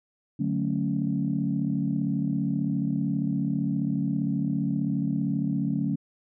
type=chord; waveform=sine; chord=D major seventh; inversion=none; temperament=equal; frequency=146.83 / 185 / 220 / 277.2 Hz; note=D3 / F#3 / A3 / C#4; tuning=0 / 0 / 0 / 0 cents; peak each=-29 dBFS; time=0.39-5.96 s; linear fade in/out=10 ms; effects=tanh soft clip ceiling -14 dBFS